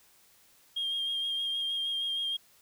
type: tone with vibrato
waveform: sine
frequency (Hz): 3225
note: G7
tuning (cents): +48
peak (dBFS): -28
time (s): 0.76-2.37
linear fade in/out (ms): 10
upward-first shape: sine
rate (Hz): 6.4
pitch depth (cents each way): 21
effects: tanh soft clip ceiling -26 dBFS + white hiss -62 dBFS RMS until 2.61 s